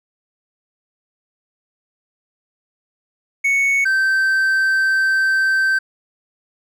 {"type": "tone pair in turn", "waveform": "triangle", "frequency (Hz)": [2217, 1554.1], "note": ["C#7", "G6"], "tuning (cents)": [0, -15], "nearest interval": "tritone", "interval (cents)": 615, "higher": "first", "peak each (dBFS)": -12, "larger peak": "neither", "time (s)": [[3.44, 3.85], [3.85, 5.79]], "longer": "second", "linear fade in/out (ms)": 10, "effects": []}